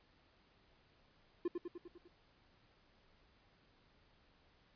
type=tone with echo; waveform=triangle; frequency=349.2 Hz; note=F4; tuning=in tune; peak=-31 dBFS; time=1.45-1.48 s; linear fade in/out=5 ms; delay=100 ms; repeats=6; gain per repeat=-4 dB; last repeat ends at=2.08 s; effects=pink hiss -70 dBFS RMS until 4.75 s + resampled to 11025 Hz